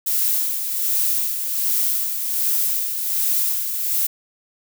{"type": "noise with tremolo", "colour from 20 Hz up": "violet", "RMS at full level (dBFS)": -19, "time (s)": [0.06, 4.07], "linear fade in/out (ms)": 10, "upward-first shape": "sine", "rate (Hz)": 1.3, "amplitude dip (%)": 50, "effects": []}